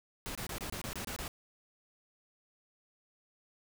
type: noise bursts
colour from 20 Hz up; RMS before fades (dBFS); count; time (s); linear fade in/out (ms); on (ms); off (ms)
pink; -40; 9; 0.26-1.279; 0; 91; 25
effects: none